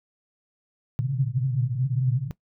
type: band-pass noise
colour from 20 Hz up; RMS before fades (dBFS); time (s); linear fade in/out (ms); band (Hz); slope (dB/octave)
pink; -25; 0.99-2.31; 0; 120 to 140; 96
effects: noise-tail reverb RT60 0.1 s tail -18 dB re dry